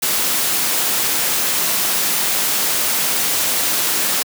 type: noise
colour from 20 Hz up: white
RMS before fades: -18 dBFS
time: 0.02-4.23 s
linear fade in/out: 10 ms
effects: high-pass 150 Hz 12 dB/octave